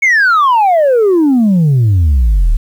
sine exponential sweep, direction down, 2238 to 34.64 Hz, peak -4 dBFS, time 0.02-2.57 s, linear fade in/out 10 ms, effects tanh soft clip ceiling -5 dBFS + 7-bit

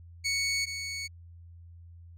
20% pulse tone pair in turn, 2223 / 2223 Hz, C#7 / C#7, +4 / +4 cents, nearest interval unison, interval 0 cents, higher neither, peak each -22 / -29 dBFS, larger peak first, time 0.24-0.66 / 0.66-1.08 s, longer neither, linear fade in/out 20 ms, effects added 85 Hz sine -47 dBFS peak until 2.17 s + low-pass 11000 Hz 12 dB/octave

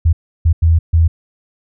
sine tone bursts at uneven times, 82.1 Hz, E2, 6 cents flat, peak -7 dBFS, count 4, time 0.05-0.13 / 0.45-0.53 / 0.62-0.79 / 0.93-1.08 s, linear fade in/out 10 ms, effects none

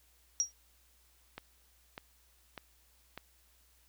sine tone with exponential decay, 5690 Hz, F8, 31 cents sharp, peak -23 dBFS, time 0.4-0.52 s, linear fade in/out 0 ms, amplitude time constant 25 ms
click train, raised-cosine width 0.3 ms, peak -26 dBFS, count 4, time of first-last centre 1.38-3.176 s, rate 1.67 Hz
effects added 60 Hz sine -68 dBFS peak until 3.88 s + white hiss -68 dBFS RMS until 3.88 s

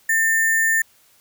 sine tone with sample-and-hold, 1800 Hz, A6, 39 cents sharp, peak -15 dBFS, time 0.09-0.82 s, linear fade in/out 5 ms, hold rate 8820 Hz, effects white hiss -56 dBFS RMS until 1.2 s

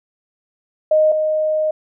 sine tone pair in turn, 620 / 620 Hz, D#5 / D#5, -6 / -6 cents, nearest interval unison, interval 0 cents, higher neither, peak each -10 / -15 dBFS, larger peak first, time 0.91-1.12 / 1.12-1.71 s, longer second, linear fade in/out 5 ms, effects none

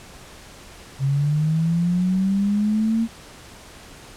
sine linear sweep, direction up, 133.7 to 230.1 Hz, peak -17 dBFS, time 0.99-3.08 s, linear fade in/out 50 ms, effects pink hiss -43 dBFS RMS until 4.16 s + low-pass 10000 Hz 12 dB/octave

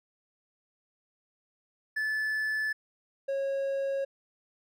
triangle tone pair in turn, 1738 / 547.4 Hz, A6 / C#5, -22 / -22 cents, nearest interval octave + minor sixth, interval 2000 cents, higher first, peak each -26 dBFS, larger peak neither, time 1.96-2.73 / 3.28-4.05 s, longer neither, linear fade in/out 10 ms, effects none

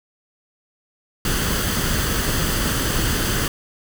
pink noise with comb filter, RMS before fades -21 dBFS, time 1.25-3.48 s, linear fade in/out 2 ms, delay 0.64 ms, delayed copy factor +0.5, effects none

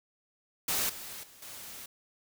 white noise with level steps, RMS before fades -30 / -43 / -55 / -45 dBFS, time 0.68-1.86 s, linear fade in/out 5 ms, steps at 0.89 / 1.23 / 1.42 s, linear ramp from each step 5 ms, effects none

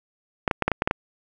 clicks, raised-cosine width 0.5 ms, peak -5 dBFS, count 8, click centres 0.478 / 0.512 / 0.623 / 0.68 / 0.717 / 0.821 / 0.875 / 0.911 s, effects none

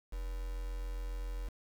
sine tone with quantisation, 43.65 Hz, F1, in tune, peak -36 dBFS, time 0.12-1.49 s, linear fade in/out 10 ms, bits 8, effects none

